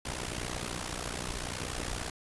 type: noise with amplitude modulation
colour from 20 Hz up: pink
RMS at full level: -33 dBFS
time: 0.05-2.1 s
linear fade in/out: 5 ms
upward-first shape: sine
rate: 60.7 Hz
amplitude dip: 80%
effects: resampled to 24000 Hz